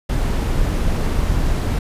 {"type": "noise", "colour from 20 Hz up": "brown", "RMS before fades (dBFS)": -18, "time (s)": [0.09, 1.79], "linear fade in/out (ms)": 5, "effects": ["resampled to 32000 Hz"]}